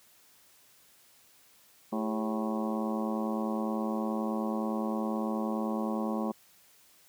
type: harmonic tone with a mistuned harmonic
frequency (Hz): 109.6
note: A2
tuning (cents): -6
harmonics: 2 / 3 / 4 / 5 / 6 / 7 / 8 / 9 / 10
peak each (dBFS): -31 / -38 / -40 / -39 / -43 / -41 / -46 / -43 / -43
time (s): 1.92-6.32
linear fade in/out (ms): 10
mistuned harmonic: 4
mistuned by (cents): -130
effects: white hiss -61 dBFS RMS until 7.08 s + high-pass 60 Hz 12 dB/octave

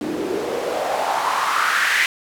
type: noise with band-pass filter sweep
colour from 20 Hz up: white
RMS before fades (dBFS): -21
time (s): 0.01-2.06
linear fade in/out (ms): 0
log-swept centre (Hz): 280 to 2000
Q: 3.7
effects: none

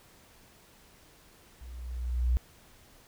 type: tone with level ramp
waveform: sine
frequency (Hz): 61.1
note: B1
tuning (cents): -18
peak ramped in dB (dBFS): -43 to -21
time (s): 1.61-2.37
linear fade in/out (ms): 0
effects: pink hiss -58 dBFS RMS until 3.07 s

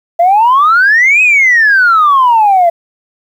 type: exponential two-way sweep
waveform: sine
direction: up then down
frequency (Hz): 666 to 2567 to 666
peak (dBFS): -3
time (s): 0.19-2.7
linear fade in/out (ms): 10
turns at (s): 1.22
effects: tanh soft clip ceiling -1 dBFS + 7-bit

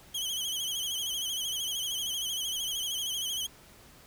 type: tone with vibrato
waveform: sawtooth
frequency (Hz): 3145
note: G7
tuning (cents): +5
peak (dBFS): -28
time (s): 0.14-3.47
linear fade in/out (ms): 10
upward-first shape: sine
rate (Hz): 13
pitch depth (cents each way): 87
effects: pink hiss -55 dBFS RMS until 4.06 s

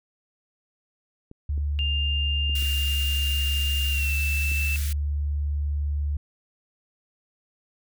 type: clicks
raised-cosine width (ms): 3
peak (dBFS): -30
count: 5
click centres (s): 1.314 / 1.578 / 2.496 / 2.624 / 4.517
type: tone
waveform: sine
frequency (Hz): 72.8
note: D2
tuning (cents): -15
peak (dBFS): -23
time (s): 1.49-6.17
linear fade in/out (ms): 5
type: tone with pitch glide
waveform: sine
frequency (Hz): 2802 to 2654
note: F7 to E7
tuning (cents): +5 to +11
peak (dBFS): -26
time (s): 1.79-4.76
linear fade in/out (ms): 0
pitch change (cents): -94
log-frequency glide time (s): 3.9-4.15
type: high-pass noise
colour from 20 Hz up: white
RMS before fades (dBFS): -36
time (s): 2.55-4.93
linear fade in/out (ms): 5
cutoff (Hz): 1400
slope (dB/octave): 48
effects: none

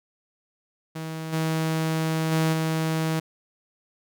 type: tone with level steps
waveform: sawtooth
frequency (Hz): 160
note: D#3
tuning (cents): +49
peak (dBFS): -27 / -19 / -16 / -19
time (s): 0.95-3.2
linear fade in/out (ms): 10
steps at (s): 1.32 / 2.31 / 2.52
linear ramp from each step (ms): 20
effects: none

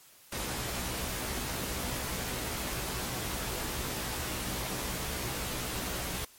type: noise with comb filter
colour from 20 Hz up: pink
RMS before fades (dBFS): -35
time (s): 0.32-6.25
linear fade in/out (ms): 5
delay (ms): 16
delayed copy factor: +0.65
effects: white hiss -57 dBFS RMS until 6.38 s + MP3 64 kbps

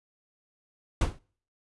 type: noise with exponential decay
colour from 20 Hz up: brown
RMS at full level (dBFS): -18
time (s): 1.01-1.19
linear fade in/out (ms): 5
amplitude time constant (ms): 39
effects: noise-tail reverb RT60 0.5 s tail -26 dB re dry + resampled to 24000 Hz

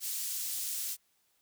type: high-pass noise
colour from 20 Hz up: pink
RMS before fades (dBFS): -36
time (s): 0-0.97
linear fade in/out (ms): 50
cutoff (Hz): 6500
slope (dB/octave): 12
effects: white hiss -73 dBFS RMS until 1.41 s

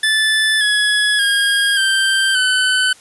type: tone with pitch steps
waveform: 25% pulse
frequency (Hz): 1749 / 1686.5 / 1626.2 / 1568.1 / 1512.1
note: A6 / G#6 / G#6 / G6 / F#6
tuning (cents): -11 / +26 / -37 / 0 / +37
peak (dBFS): -9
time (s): 0.03-2.93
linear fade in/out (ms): 5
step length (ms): 580
effects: white hiss -45 dBFS RMS until 3 s + resampled to 24000 Hz

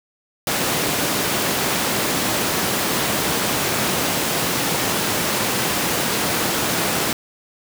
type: high-pass noise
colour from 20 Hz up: pink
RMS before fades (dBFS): -21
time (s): 0.47-7.13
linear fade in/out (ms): 2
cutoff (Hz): 160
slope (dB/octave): 12
effects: none

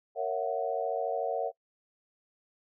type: chord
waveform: sine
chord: F# dominant seventh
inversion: first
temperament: just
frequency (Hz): 462.5 / 555 / 666 / 740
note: A#4 / C#5 / E5 / F#5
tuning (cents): -14 / +2 / +18 / 0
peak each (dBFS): -34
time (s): 0.15-1.52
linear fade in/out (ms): 50
effects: noise-tail reverb RT60 0.1 s tail -23 dB re dry

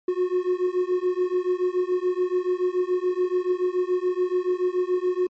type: beating tone pair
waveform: triangle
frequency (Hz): 359.9 / 366.9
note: F#4 / F#4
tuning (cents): -48 / -15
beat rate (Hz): 7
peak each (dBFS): -22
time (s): 0.08-5.27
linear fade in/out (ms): 5
effects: MP3 32 kbps

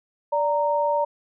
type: tone pair together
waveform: sine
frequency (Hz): 584 / 927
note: D5 / A#5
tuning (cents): -10 / -10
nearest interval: minor sixth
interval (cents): 800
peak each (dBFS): -22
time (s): 0.32-1.05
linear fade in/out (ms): 10
effects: none

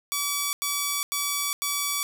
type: tone bursts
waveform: 5% pulse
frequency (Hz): 1145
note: D6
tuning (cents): -44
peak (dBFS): -13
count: 4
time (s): 0.12-2.03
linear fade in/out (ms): 0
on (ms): 410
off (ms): 90
effects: none

